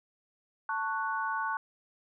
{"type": "chord", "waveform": "sine", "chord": "F# minor", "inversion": "first", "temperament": "just", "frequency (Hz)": [888, 1110, 1480], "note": ["A5", "C#6", "F#6"], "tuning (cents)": [16, 2, 0], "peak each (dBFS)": -34, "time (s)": [0.69, 1.57], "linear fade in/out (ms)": 2, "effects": []}